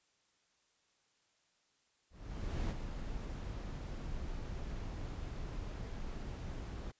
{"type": "noise with ADSR envelope", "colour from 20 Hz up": "brown", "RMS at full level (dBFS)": -35, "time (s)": [2.1, 6.92], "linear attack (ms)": 600, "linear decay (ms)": 35, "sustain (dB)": -7, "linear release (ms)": 15, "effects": ["white hiss -75 dBFS RMS until 6.99 s", "resampled to 16000 Hz"]}